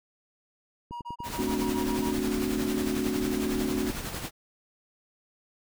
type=click train; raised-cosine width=3 ms; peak=-27 dBFS; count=35; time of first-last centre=0.91-4.243 s; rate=10.2 Hz
type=tone bursts; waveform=triangle; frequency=954 Hz; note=A#5; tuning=40 cents sharp; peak=-33 dBFS; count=9; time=0.91-2.124 s; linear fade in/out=20 ms; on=110 ms; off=28 ms
type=noise with tremolo; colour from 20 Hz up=pink; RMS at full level=-34 dBFS; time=1.23-4.31 s; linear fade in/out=50 ms; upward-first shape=sine; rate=11 Hz; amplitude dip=45%
type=chord; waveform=sine; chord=D dominant seventh; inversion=second; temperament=equal; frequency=220 / 261.6 / 293.7 / 370 Hz; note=A3 / C4 / D4 / F#4; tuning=0 / 0 / 0 / 0 cents; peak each=-32 dBFS; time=1.38-3.91 s; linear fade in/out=10 ms
effects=none